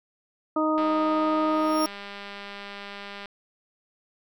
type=harmonic tone; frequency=310.9 Hz; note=D#4; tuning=1 cent flat; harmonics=1 / 2 / 3 / 4; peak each=-24 / -27 / -31 / -27 dBFS; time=0.56-1.86 s; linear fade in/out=5 ms
type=click train; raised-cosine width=0.3 ms; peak=-23 dBFS; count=499; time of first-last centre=0.78-3.258 s; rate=201 Hz
type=tone with exponential growth; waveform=sawtooth; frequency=5550 Hz; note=F8; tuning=12 cents flat; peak=-24 dBFS; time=1.47-1.86 s; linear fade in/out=0 ms; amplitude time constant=83 ms
effects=none